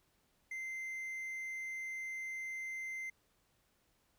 triangle tone, 2079 Hz, C7, 12 cents flat, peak -38 dBFS, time 0.51-3.1 s, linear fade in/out 5 ms, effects pink hiss -75 dBFS RMS until 4.18 s

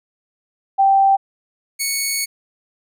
sine / 10% pulse tone pair in turn, 782 / 2218 Hz, G5 / C#7, -4 / 0 cents, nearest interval octave + tritone, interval 1804 cents, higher second, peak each -10 dBFS, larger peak neither, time 0.78-1.17 / 1.79-2.26 s, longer second, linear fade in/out 20 ms, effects none

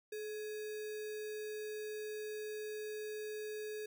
sine tone with sample-and-hold, 427.2 Hz, G#4, 49 cents sharp, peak -40 dBFS, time 0.12-3.86 s, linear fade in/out 5 ms, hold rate 2100 Hz, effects none

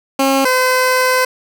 15% pulse tone pair in turn, 270.7 / 511 Hz, C#4 / C5, -41 / -41 cents, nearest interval major seventh, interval 1100 cents, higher second, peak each -5 dBFS, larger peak neither, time 0.19-0.45 / 0.45-1.25 s, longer second, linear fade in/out 5 ms, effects none

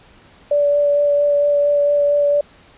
sine tone with vibrato, 579 Hz, D5, 25 cents flat, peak -12 dBFS, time 0.51-2.41 s, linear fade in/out 5 ms, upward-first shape sine, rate 4.4 Hz, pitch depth 10 cents each way, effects pink hiss -48 dBFS RMS until 2.77 s + resampled to 8000 Hz

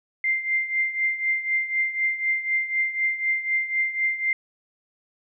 sine tone with tremolo, 2093 Hz, C7, in tune, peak -18 dBFS, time 0.24-4.33 s, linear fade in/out 2 ms, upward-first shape triangle, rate 4 Hz, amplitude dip 80%, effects none

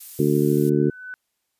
violet noise, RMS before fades -36 dBFS, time 0-0.7 s, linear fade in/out 10 ms
harmonic tone, 73.5 Hz, D2, 2 cents sharp, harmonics 2 / 3 / 4 / 5 / 6, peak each -22 / -24 / -22 / -21 / -26 dBFS, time 0.19-0.9 s, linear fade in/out 5 ms
sine tone with exponential growth, 1502 Hz, F#6, 26 cents sharp, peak -30 dBFS, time 0.35-1.14 s, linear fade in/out 0 ms, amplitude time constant 170 ms
effects white hiss -75 dBFS RMS until 1.59 s + resampled to 32000 Hz

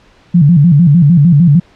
sine tone with vibrato, 158.1 Hz, D#3, 28 cents sharp, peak -3 dBFS, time 0.34-1.6 s, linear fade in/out 10 ms, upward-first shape square, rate 6.6 Hz, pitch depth 170 cents each way, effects pink hiss -46 dBFS RMS until 1.75 s + low-pass 4000 Hz 12 dB/octave

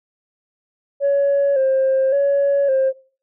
sine tone with vibrato, 546 Hz, C#5, 26 cents flat, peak -12 dBFS, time 1-2.93 s, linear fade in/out 50 ms, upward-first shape square, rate 0.89 Hz, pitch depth 48 cents each way, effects noise-tail reverb RT60 0.4 s tail -21 dB re dry + tanh soft clip ceiling -11 dBFS

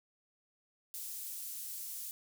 pink high-pass noise, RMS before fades -43 dBFS, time 0.94-2.11 s, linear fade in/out 0 ms, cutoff 9800 Hz, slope 12 dB/octave, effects none

